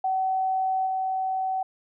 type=tone with level steps; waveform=sine; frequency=758 Hz; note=F#5; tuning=42 cents sharp; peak=-22 / -24 dBFS; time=0.04-1.63 s; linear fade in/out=5 ms; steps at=0.86 s; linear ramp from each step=10 ms; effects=none